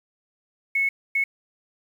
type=tone bursts at uneven times; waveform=sine; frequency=2198 Hz; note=C#7; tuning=15 cents flat; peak=-19 dBFS; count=2; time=0.75-0.89 / 1.15-1.24 s; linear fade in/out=5 ms; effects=8-bit